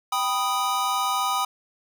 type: chord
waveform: square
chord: G augmented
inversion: none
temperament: equal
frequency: 784 / 987.8 / 1244.5 Hz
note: G5 / B5 / D#6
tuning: 0 / 0 / 0 cents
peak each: -29 / -28 / -26 dBFS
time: 0.12-1.45 s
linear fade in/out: 5 ms
effects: 10-bit